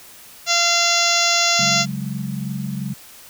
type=harmonic tone; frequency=688 Hz; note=F5; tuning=26 cents flat; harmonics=1 / 2 / 3 / 4 / 5 / 6 / 7 / 8 / 9 / 10; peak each=-24 / -24 / -24 / -24 / -24 / -24 / -24 / -24 / -24 / -24 dBFS; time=0.46-1.86 s; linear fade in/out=50 ms
type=chord; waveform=sine; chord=C# suspended fourth; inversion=none; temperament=equal; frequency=138.59 / 185 / 207.7 Hz; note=C#3 / F#3 / G#3; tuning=0 / 0 / 0 cents; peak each=-27 / -28 / -28 dBFS; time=1.59-2.94 s; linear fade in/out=5 ms
effects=white hiss -43 dBFS RMS until 3.29 s